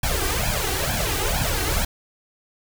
pink noise with flanger, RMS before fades -23 dBFS, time 0.03-1.85 s, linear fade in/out 5 ms, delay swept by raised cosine 1.2 to 2.6 ms, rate 2.2 Hz, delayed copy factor +1, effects none

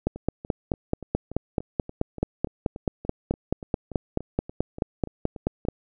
two click trains, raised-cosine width 2 ms, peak -23 / -9 dBFS, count 20 / 27, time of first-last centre 0.16-5.651 / 0.07-5.686 s, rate 3.46 / 4.63 Hz, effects none

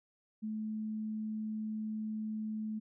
sine tone, 216.4 Hz, A3, 29 cents flat, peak -35 dBFS, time 0.42-2.8 s, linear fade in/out 20 ms, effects none

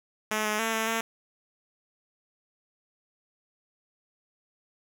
5% pulse tone with pitch steps, 215.1 / 212.5 / 224.9 / 222.4 / 226.1 Hz, A3 / G#3 / A3 / A3 / A3, -39 / +40 / +38 / +19 / +47 cents, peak -15 dBFS, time 0.31-1.01 s, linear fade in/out 5 ms, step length 140 ms, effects none

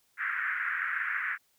pink band-pass noise, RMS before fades -32 dBFS, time 0.17-1.38 s, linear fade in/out 50 ms, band 1400 to 2000 Hz, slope 48 dB/octave, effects white hiss -70 dBFS RMS until 1.58 s

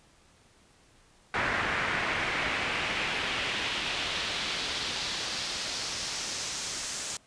brown noise with band-pass filter sweep, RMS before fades -32 dBFS, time 1.34-7.17 s, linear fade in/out 2 ms, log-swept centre 1700 to 7100 Hz, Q 1.7, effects pink hiss -61 dBFS RMS until 7.26 s + resampled to 22050 Hz

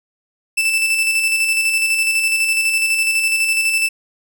40% pulse tone with tremolo, 2646 Hz, E7, 6 cents sharp, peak -12 dBFS, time 0.57-3.89 s, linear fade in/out 10 ms, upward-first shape square, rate 12 Hz, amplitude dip 35%, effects none

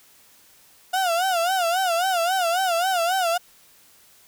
35% pulse tone with vibrato, 716 Hz, F5, 43 cents sharp, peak -18 dBFS, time 0.93-3.38 s, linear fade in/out 10 ms, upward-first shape sine, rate 3.7 Hz, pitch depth 130 cents each way, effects white hiss -54 dBFS RMS until 4.27 s

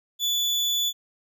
35% pulse tone, 3462 Hz, A7, 29 cents flat, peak -20 dBFS, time 0.19-0.93 s, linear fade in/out 50 ms, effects none

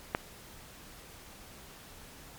click, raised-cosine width 0.5 ms, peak -12 dBFS, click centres 0.149 s, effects pink hiss -51 dBFS RMS until 2.38 s + MP3 96 kbps

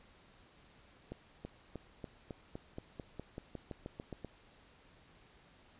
accelerating click train, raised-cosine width 2 ms, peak -29 dBFS, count 16, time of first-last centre 1.12-4.247 s, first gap 330 ms, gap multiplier 0.93, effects pink hiss -63 dBFS RMS until 5.79 s + resampled to 8000 Hz

